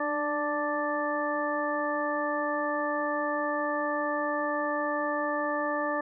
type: harmonic tone with a mistuned harmonic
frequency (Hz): 293.7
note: D4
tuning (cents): 0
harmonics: 1 / 2 / 3 / 4 / 6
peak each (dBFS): -34 / -31 / -35 / -33 / -34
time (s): 0-6.01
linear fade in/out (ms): 5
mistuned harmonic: 1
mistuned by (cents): +32
effects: none